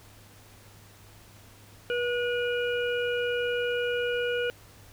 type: harmonic tone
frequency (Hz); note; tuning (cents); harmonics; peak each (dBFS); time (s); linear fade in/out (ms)
484.2; B4; -34; 1 / 3 / 5 / 6; -27 / -32 / -39 / -37; 1.9-4.5; 0
effects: added 102 Hz sine -54 dBFS peak until 4.92 s + pink hiss -54 dBFS RMS until 4.92 s